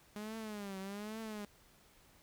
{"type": "tone with vibrato", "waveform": "sawtooth", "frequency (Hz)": 206.4, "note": "G#3", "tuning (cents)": -10, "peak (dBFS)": -38, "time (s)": [0.16, 1.45], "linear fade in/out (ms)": 0, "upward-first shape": "triangle", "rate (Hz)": 1.2, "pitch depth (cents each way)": 150, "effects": ["pink hiss -65 dBFS RMS until 2.22 s"]}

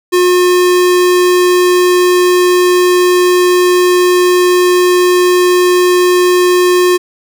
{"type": "tone", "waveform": "square", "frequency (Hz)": 359.6, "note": "F#4", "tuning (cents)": -49, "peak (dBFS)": -7, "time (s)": [0.12, 6.98], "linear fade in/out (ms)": 20, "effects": []}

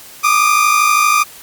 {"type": "tone pair together", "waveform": "30% pulse", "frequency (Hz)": [1179.4, 1232], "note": ["D6", "D#6"], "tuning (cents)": [7, -17], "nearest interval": "minor second", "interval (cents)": 76, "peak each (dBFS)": -10, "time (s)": [0.23, 1.24], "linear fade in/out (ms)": 20, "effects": ["white hiss -37 dBFS RMS until 1.42 s", "Opus 48 kbps"]}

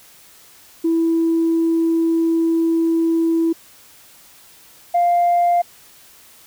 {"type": "tone pair in turn", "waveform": "sine", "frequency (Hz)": [329.6, 698.4], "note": ["E4", "F5"], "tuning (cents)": [0, 0], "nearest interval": "octave + minor second", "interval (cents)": 1300, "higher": "second", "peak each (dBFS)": [-13, -11], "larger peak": "second", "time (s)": [[0.84, 3.53], [4.94, 5.62]], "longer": "first", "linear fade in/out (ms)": 10, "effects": ["tanh soft clip ceiling -10 dBFS", "white hiss -47 dBFS RMS until 6.46 s"]}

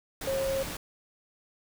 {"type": "tone in noise", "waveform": "sine", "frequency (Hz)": 540, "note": "C#5", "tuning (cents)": -45, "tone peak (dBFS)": -27, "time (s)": [0.27, 0.63], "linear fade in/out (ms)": 5, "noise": "pink", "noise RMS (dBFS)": -37, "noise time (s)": [0.21, 0.77], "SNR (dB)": 7, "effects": []}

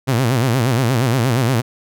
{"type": "tone with vibrato", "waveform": "sawtooth", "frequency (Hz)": 123.47, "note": "B2", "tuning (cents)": 0, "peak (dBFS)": -10, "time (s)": [0.07, 1.62], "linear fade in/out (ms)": 20, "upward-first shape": "sine", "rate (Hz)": 8.5, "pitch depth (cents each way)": 170, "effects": []}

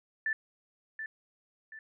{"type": "tone with echo", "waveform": "sine", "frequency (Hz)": 1763, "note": "A6", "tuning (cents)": 3, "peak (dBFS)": -28, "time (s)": [0.26, 0.33], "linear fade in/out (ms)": 2, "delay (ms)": 730, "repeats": 2, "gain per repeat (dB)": -8, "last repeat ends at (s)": 1.79, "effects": []}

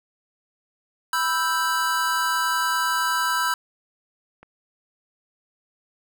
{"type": "chord", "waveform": "square", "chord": "E minor", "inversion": "second", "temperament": "equal", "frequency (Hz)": [987.8, 1318.5, 1568], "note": ["B5", "E6", "G6"], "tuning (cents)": [0, 0, 0], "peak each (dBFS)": -26, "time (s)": [1.13, 3.54], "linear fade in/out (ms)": 2}
{"type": "click", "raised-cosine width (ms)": 0.5, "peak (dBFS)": -30, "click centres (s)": 4.43}
{"effects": []}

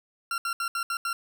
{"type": "tone bursts at uneven times", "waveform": "40% pulse", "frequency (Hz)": 1372, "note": "F6", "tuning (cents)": -31, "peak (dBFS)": -26, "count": 6, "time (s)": [[0.31, 0.38], [0.45, 0.53], [0.6, 0.68], [0.75, 0.83], [0.9, 0.97], [1.05, 1.13]], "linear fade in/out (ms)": 2, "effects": []}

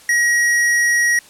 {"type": "tone with hard clipping", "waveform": "sine", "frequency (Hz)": 1900, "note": "A#6", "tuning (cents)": 33, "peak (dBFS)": -14, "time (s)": [0.09, 1.19], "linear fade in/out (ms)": 2, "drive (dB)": 17, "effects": ["white hiss -45 dBFS RMS until 1.29 s", "low-pass 11000 Hz 12 dB/octave"]}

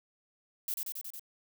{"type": "noise with echo", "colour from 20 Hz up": "violet", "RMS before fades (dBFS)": -34, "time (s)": [0.68, 0.74], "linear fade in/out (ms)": 2, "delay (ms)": 91, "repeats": 5, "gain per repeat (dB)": -2, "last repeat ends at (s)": 1.195, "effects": []}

